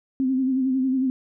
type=tone with vibrato; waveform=sine; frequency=261.6 Hz; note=C4; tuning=in tune; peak=-19 dBFS; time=0.2-1.1 s; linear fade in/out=0 ms; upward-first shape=sine; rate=11 Hz; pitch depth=47 cents each way; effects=none